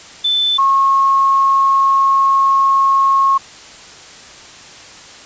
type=tone pair in turn; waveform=sine; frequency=3520 / 1088.4 Hz; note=A7 / C#6; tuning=0 / -32 cents; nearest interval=octave + minor sixth; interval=2032 cents; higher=first; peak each=-12 / -9 dBFS; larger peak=second; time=0.24-0.58 / 0.58-3.38 s; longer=second; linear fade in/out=10 ms; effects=white hiss -37 dBFS RMS until 5.25 s + resampled to 16000 Hz